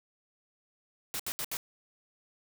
white noise bursts, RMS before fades -35 dBFS, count 4, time 1.14-1.57 s, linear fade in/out 0 ms, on 55 ms, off 70 ms, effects none

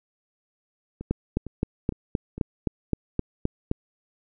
two click trains, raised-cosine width 3 ms, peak -22 / -10 dBFS, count 4 / 11, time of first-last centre 1.01-2.38 / 1.11-3.714 s, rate 2.19 / 3.84 Hz, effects none

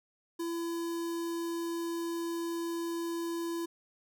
square tone with notch filter, 336.8 Hz, E4, 37 cents sharp, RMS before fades -35 dBFS, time 0.39-3.66 s, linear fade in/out 10 ms, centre 2200 Hz, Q 1.2, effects none

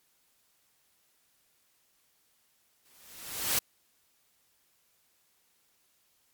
white noise with exponential growth, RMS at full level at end -25 dBFS, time 2.85-3.59 s, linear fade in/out 5 ms, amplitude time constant 160 ms, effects white hiss -70 dBFS RMS until 6.33 s + MP3 96 kbps

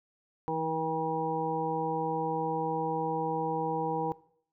harmonic tone with a mistuned harmonic, 160 Hz, D#3, 49 cents sharp, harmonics 1 / 2 / 3 / 5 / 6, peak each -38 / -37 / -34 / -34 / -35 dBFS, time 0.48-4.12 s, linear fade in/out 0 ms, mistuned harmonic 1, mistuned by +34 cents, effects noise-tail reverb RT60 0.6 s tail -19 dB re dry

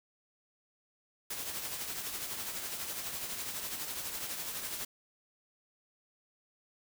white noise with tremolo, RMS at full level -37 dBFS, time 1.3-4.85 s, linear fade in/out 5 ms, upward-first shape triangle, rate 12 Hz, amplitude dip 50%, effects none

